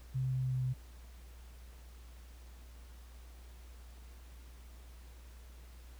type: tone with pitch steps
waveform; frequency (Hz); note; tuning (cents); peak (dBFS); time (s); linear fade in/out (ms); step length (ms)
sine; 130.5 / 129.67 / 128.85 / 128.04; C3 / C3 / C3 / C3; -4 / -15 / -26 / -37; -31; 0.14-0.74; 20; 150
effects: added 60 Hz sine -50 dBFS peak until 5.99 s + pink hiss -62 dBFS RMS until 5.99 s